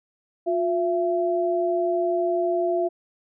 sine tone pair together, 356 / 672 Hz, F4 / E5, +33 / +33 cents, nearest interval major seventh, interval 1100 cents, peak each -23 dBFS, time 0.46-2.89 s, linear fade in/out 20 ms, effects none

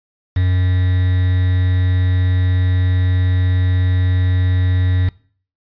triangle tone with quantisation, 91.6 Hz, F#2, 17 cents flat, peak -10 dBFS, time 0.36-5.09 s, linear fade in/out 5 ms, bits 5, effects noise-tail reverb RT60 0.5 s tail -22 dB re dry + resampled to 11025 Hz

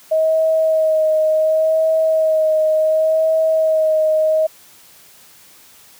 sine tone with vibrato, 632 Hz, D#5, 27 cents sharp, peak -12 dBFS, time 0.11-4.47 s, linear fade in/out 10 ms, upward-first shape sine, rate 0.69 Hz, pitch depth 20 cents each way, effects white hiss -46 dBFS RMS until 5.99 s + high-pass 60 Hz 12 dB/octave

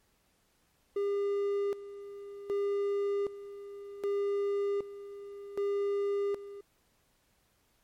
triangle tone with tremolo, 402.6 Hz, G4, 46 cents sharp, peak -26 dBFS, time 0.96-6.61 s, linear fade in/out 5 ms, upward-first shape square, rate 0.65 Hz, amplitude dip 80%, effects pink hiss -71 dBFS RMS until 7.83 s + MP3 64 kbps

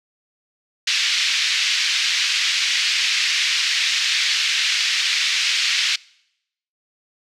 pink band-pass noise, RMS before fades -20 dBFS, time 0.87-5.96 s, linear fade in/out 5 ms, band 2100 to 5500 Hz, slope 24 dB/octave, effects noise-tail reverb RT60 0.8 s tail -24 dB re dry

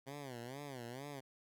10% pulse tone with vibrato, 130.81 Hz, C3, in tune, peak -37 dBFS, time 0.06-1.21 s, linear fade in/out 20 ms, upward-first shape sine, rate 2.2 Hz, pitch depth 190 cents each way, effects none

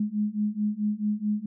sine beating tone pair, 207.5 / 212.1 Hz, G#3 / G#3, -1 / +37 cents, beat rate 4.6 Hz, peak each -28 / -27 dBFS, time 0-1.46 s, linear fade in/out 5 ms, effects none

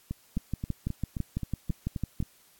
two click trains, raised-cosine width 5 ms, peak -17 / -20 dBFS, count 12 / 9, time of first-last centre 0.37-2.203 / 0.11-2.226 s, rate 6 / 3.78 Hz, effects white hiss -61 dBFS RMS until 2.59 s + AAC 64 kbps

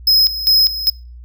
square tone with tremolo, 5110 Hz, D#8, 45 cents sharp, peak -9 dBFS, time 0.07-0.9 s, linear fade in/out 5 ms, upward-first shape square, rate 2.5 Hz, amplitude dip 75%, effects noise-tail reverb RT60 0.3 s tail -22 dB re dry + added 60 Hz sine -33 dBFS peak until 1.24 s

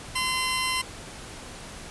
15% pulse tone pair together, 1028 / 2744 Hz, C6 / F7, -31 / -31 cents, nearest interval octave + perfect fourth, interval 1700 cents, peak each -19 / -24 dBFS, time 0.15-0.82 s, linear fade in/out 10 ms, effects pink hiss -41 dBFS RMS until 1.9 s + resampled to 24000 Hz

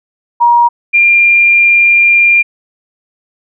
sine tone pair in turn, 950 / 2394 Hz, A#5 / D7, +33 / +33 cents, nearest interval octave + major third, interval 1600 cents, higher second, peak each -4 dBFS, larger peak neither, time 0.4-0.69 / 0.93-2.43 s, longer second, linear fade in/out 20 ms, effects none

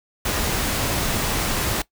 pink noise, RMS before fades -23 dBFS, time 0.25-1.82 s, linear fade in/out 5 ms, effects noise-tail reverb RT60 0.1 s tail -19 dB re dry

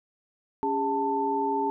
sine tone cluster, 279.5 / 405.3 / 886 Hz, C#4 / G#4 / A5, +14 / -42 / +12 cents, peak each -31 / -29 / -26 dBFS, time 0.63-1.7 s, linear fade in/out 0 ms, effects none

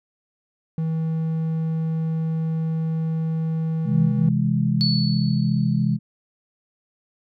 triangle tone, 161 Hz, E3, 41 cents flat, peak -19 dBFS, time 0.78-4.29 s, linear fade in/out 2 ms
sine chord, C augmented, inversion none, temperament equal, 130.81 / 164.81 / 207.7 Hz, C3 / E3 / G#3, 0 / 0 / 0 cents, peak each -22 dBFS, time 3.84-5.99 s, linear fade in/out 50 ms
sine tone with exponential decay, 4435 Hz, C#8, in tune, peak -19 dBFS, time 4.81-5.96 s, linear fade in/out 0 ms, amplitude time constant 250 ms
effects none

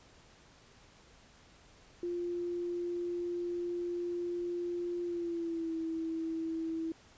sine tone with pitch glide, 349.2 to 325.8 Hz, F4 to E4, 0 to -20 cents, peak -33 dBFS, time 2.03-6.92 s, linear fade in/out 2 ms, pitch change -120 cents, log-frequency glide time 5.03-5.74 s, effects pink hiss -60 dBFS RMS until 7.17 s + resampled to 16000 Hz

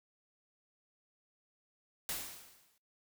white noise with exponential decay, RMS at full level -36 dBFS, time 2.09-2.78 s, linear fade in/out 1 ms, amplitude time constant 150 ms, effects noise-tail reverb RT60 0.2 s tail -22 dB re dry

